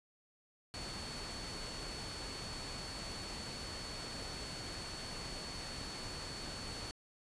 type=tone in noise; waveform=sine; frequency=4435 Hz; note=C#8; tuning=in tune; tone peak=-47 dBFS; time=0.74-6.91 s; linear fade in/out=0 ms; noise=pink; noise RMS=-45 dBFS; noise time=0.74-6.91 s; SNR=-5 dB; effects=resampled to 22050 Hz